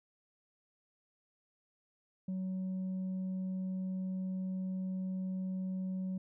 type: tone with tanh clipping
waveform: sine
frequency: 187.1 Hz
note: F#3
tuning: 20 cents sharp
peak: -35 dBFS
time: 2.28-6.18 s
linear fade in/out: 5 ms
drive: 2 dB
effects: none